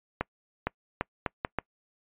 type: accelerating click train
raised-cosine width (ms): 0.5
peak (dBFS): -12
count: 6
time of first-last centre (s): 0.21-1.587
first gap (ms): 460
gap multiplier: 0.74
effects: noise-tail reverb RT60 0.1 s tail -26 dB re dry + resampled to 8000 Hz